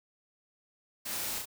white noise with echo, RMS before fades -38 dBFS, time 1.05-1.39 s, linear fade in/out 10 ms, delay 33 ms, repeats 2, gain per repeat -2 dB, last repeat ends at 1.456 s, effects none

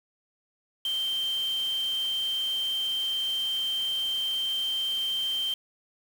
sine tone in noise, 3136 Hz, G7, in tune, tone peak -26 dBFS, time 0.85-5.54 s, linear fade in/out 2 ms, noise white, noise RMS -44 dBFS, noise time 0.85-5.54 s, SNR +15 dB, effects none

